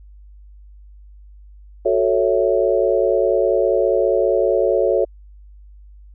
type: chord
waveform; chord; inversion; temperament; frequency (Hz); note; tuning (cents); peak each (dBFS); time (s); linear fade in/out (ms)
sine; F# minor seventh; none; equal; 370 / 440 / 554.4 / 659.3; F#4 / A4 / C#5 / E5; 0 / 0 / 0 / 0; -20 / -19 / -18 / -22; 1.85-5.05; 10
effects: added 50 Hz sine -40 dBFS peak until 6.14 s